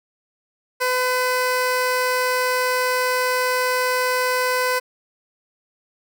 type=tone; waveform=15% pulse; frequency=505 Hz; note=B4; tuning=39 cents sharp; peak=-12 dBFS; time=0.8-4.8 s; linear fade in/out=20 ms; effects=none